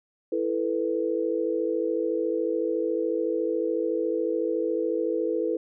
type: chord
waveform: sine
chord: E suspended fourth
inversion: none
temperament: equal with one note detuned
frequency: 330.6 / 440 / 493.9 Hz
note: E4 / A4 / B4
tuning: +5 / 0 / 0 cents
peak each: -28 dBFS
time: 0.32-5.57 s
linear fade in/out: 5 ms
effects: none